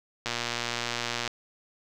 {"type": "click train", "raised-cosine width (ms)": 0.2, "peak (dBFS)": -12, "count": 122, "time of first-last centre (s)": [0.26, 1.277], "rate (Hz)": 119, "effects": []}